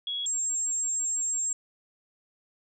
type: tone pair in turn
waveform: sine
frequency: 3340 / 7498 Hz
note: G#7 / A#8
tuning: +9 / +9 cents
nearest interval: octave + major second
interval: 1400 cents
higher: second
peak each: -29 / -26 dBFS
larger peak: second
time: 0.07-0.26 / 0.26-1.53 s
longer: second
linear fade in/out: 2 ms
effects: none